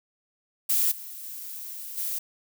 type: noise with level steps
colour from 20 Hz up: violet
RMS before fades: -23 / -40 / -38 / -30 dBFS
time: 0.69-2.19 s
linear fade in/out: 10 ms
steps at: 0.91 / 1.23 / 1.97 s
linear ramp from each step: 10 ms
effects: none